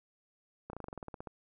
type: slowing click train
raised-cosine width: 1 ms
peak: -28 dBFS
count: 13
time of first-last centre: 0.7-1.272 s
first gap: 32 ms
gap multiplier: 1.07
effects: none